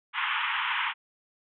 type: band-pass noise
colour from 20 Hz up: pink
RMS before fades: -29 dBFS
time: 0.13-0.94 s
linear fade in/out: 50 ms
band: 880 to 3300 Hz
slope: 96 dB/octave
effects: none